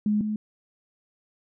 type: tone pair in turn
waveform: sine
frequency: 210 / 213.2 Hz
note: G#3 / G#3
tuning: +19 / +46 cents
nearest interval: unison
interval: 27 cents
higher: second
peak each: -20 / -25 dBFS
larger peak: first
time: 0.06-0.21 / 0.21-0.36 s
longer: neither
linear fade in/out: 2 ms
effects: none